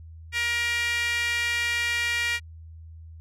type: tone with high-pass filter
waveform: sawtooth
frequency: 473.2 Hz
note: A#4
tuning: 26 cents sharp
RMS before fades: -26 dBFS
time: 0.32-2.4 s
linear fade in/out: 50 ms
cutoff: 2100 Hz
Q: 5.2
effects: added 81 Hz sine -41 dBFS peak until 3.2 s + low-pass 11000 Hz 12 dB/octave